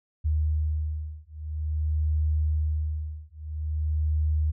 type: beating tone pair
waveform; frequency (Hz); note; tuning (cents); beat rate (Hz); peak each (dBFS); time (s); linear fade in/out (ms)
sine; 76.6 / 77.09; D#2 / D#2; -27 / -15; 0.49; -27; 0.24-4.52; 20
effects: none